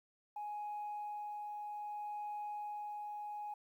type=tone with tremolo; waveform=sine; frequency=834 Hz; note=G#5; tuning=7 cents sharp; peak=-38 dBFS; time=0.36-3.54 s; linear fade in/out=5 ms; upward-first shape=sine; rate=0.63 Hz; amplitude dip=25%; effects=tanh soft clip ceiling -37 dBFS + 12-bit